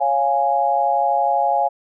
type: chord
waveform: sine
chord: Db major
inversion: none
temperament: equal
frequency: 554.4 / 698.5 / 830.6 Hz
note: Db5 / F5 / Ab5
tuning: 0 / 0 / 0 cents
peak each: -23 / -19 / -18 dBFS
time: 0-1.69 s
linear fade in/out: 20 ms
effects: none